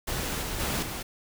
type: noise with level steps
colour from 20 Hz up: pink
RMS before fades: -31 / -33 / -29 / -35 dBFS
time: 0.07-1.03 s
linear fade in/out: 10 ms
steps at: 0.42 / 0.59 / 0.82 s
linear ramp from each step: 10 ms
effects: none